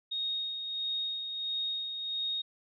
sine tone with tremolo, 3729 Hz, A#7, in tune, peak -30 dBFS, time 0.11-2.42 s, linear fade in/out 10 ms, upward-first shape sine, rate 1.5 Hz, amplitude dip 45%, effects none

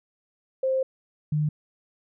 sine tone pair in turn, 526 / 151.14 Hz, C5 / D#3, +9 / -50 cents, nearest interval octave + minor seventh, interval 2159 cents, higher first, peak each -21 dBFS, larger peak neither, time 0.63-0.83 / 1.32-1.49 s, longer first, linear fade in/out 5 ms, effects none

